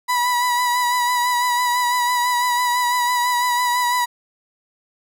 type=tone with vibrato; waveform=35% pulse; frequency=980 Hz; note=B5; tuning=14 cents flat; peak=-15 dBFS; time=0.08-4.06 s; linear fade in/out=20 ms; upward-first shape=sine; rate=6 Hz; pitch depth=29 cents each way; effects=none